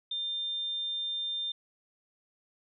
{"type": "tone", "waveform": "sine", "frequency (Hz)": 3600, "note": "A7", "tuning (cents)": 39, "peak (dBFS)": -31, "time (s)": [0.11, 1.52], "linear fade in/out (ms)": 5, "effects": []}